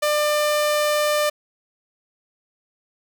sawtooth tone, 597 Hz, D5, 28 cents sharp, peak -14 dBFS, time 0.02-1.3 s, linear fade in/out 10 ms, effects none

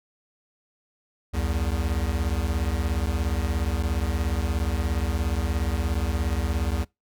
square beating tone pair, 65.4 / 82.4 Hz, C2 / E2, 0 / 0 cents, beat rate 17 Hz, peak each -27 dBFS, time 1.33-6.85 s, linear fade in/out 20 ms, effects noise-tail reverb RT60 0.2 s tail -24 dB re dry

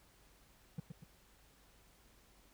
triangle tone with echo, 160.2 Hz, E3, 49 cents flat, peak -35 dBFS, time 0.78-0.8 s, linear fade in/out 5 ms, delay 120 ms, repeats 2, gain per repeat -6 dB, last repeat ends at 1.04 s, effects added 50 Hz sine -70 dBFS peak until 2.53 s + pink hiss -67 dBFS RMS until 2.53 s

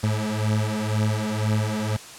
30% pulse beating tone pair, 106.3 / 108.3 Hz, G#2 / A2, +41 / -27 cents, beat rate 2 Hz, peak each -22 dBFS, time 0.03-1.97 s, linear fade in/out 10 ms, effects white hiss -41 dBFS RMS until 2.18 s + low-pass 9000 Hz 12 dB/octave

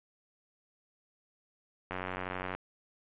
click train, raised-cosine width 0.5 ms, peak -21 dBFS, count 60, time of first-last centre 1.91-2.55 s, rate 92.2 Hz, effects resampled to 8000 Hz + 9-bit

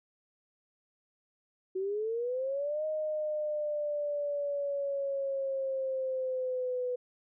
sine linear two-way sweep, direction up then down, 370 to 622.3 to 495.1 Hz, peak -30 dBFS, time 1.75-6.96 s, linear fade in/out 10 ms, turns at 2.85 s, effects none

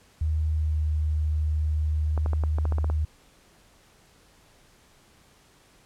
sine tone with pitch glide, 77.78 to 76.71 Hz, D#2 to D#2, 0 to -24 cents, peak -22 dBFS, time 0.21-3.05 s, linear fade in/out 5 ms, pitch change -24 cents, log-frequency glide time 0.52-0.81 s
clicks, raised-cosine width 1 ms, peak -19 dBFS, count 10, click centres 2.177 / 2.261 / 2.333 / 2.437 / 2.585 / 2.654 / 2.723 / 2.784 / 2.844 / 2.9 s
effects pink hiss -58 dBFS RMS until 5.85 s + low-pass 11000 Hz 12 dB/octave

